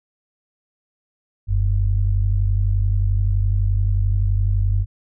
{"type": "tone pair together", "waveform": "sine", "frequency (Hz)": [45.28, 96.9], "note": ["F#1", "G2"], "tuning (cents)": [-37, -20], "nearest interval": "octave + minor second", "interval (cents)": 1317, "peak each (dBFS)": -18, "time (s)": [1.47, 4.86], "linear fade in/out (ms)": 50, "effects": []}